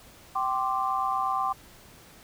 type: chord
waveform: sine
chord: G suspended fourth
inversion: none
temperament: equal with one note detuned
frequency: 775.4 / 1046.5 / 1174.7 Hz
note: G5 / C6 / D6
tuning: -19 / 0 / 0 cents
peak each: -29 dBFS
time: 0.35-1.53 s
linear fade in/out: 10 ms
effects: pink hiss -52 dBFS RMS until 2.23 s